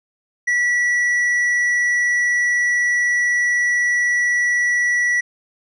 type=tone with tanh clipping; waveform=triangle; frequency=1946 Hz; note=B6; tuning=26 cents flat; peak=-16 dBFS; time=0.47-5.21 s; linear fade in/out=10 ms; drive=9 dB; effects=none